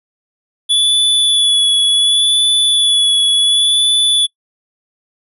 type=tone with vibrato; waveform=square; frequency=3431 Hz; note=A7; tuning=44 cents flat; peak=-10 dBFS; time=0.69-4.27 s; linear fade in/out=20 ms; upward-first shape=sine; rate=0.69 Hz; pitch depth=24 cents each way; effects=noise-tail reverb RT60 0.1 s tail -24 dB re dry + resampled to 32000 Hz